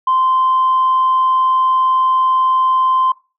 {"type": "tone", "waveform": "sine", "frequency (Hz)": 1039, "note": "C6", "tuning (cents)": -12, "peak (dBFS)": -10, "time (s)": [0.07, 3.12], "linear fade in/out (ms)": 5, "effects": ["noise-tail reverb RT60 0.3 s tail -21 dB re dry", "tanh soft clip ceiling -7 dBFS"]}